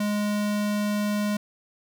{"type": "tone", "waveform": "square", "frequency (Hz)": 207.7, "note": "G#3", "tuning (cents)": 0, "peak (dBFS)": -24, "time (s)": [0, 1.37], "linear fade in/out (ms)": 5, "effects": []}